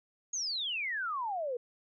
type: exponential sweep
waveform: sine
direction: down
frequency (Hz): 6700 to 466.2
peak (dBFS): -32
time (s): 0.33-1.57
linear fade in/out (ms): 5
effects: none